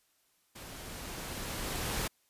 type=noise with level ramp; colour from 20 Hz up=pink; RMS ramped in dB=-47 to -33 dBFS; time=0.55-2.08 s; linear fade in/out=10 ms; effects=white hiss -72 dBFS RMS until 2.29 s + resampled to 32000 Hz